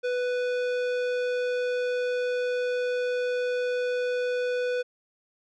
sine tone with tanh clipping, 495.3 Hz, B4, 5 cents sharp, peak -27 dBFS, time 0.03-4.83 s, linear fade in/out 20 ms, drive 16 dB, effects none

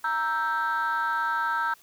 sine chord, E diminished, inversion second, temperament equal, 932.3 / 1318.5 / 1568 Hz, Bb5 / E6 / G6, 0 / 0 / 0 cents, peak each -27 dBFS, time 0.04-1.74 s, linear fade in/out 5 ms, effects tanh soft clip ceiling -19 dBFS + white hiss -57 dBFS RMS until 1.82 s

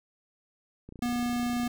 click train, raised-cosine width 3 ms, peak -31 dBFS, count 24, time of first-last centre 0.89-1.667 s, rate 29.6 Hz
square tone, 241.9 Hz, B3, 36 cents flat, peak -28 dBFS, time 1.02-1.68 s, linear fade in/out 5 ms
effects none

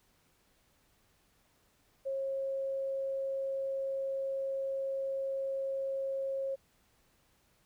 sine tone, 541 Hz, C#5, 42 cents flat, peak -32 dBFS, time 2.05-6.56 s, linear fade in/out 20 ms, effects pink hiss -70 dBFS RMS until 7.65 s

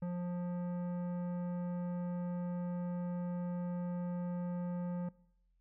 sine tone with tanh clipping, 176.7 Hz, F3, 21 cents sharp, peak -37 dBFS, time 0.02-5.09 s, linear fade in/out 5 ms, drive 13 dB, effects noise-tail reverb RT60 0.7 s tail -22 dB re dry + added 43 Hz sine -70 dBFS peak until 5.6 s

